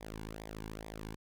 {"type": "tone with flanger", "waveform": "sawtooth", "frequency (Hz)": 53.8, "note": "A1", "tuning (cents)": -38, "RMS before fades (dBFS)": -45, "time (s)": [0, 1.16], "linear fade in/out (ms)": 20, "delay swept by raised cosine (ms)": [0.69, 1.61], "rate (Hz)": 2.3, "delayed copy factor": -0.8, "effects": []}